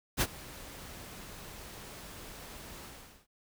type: noise with ADSR envelope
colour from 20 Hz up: pink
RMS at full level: -26 dBFS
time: 0.17-3.27 s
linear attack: 43 ms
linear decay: 49 ms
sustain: -21 dB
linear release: 420 ms
effects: none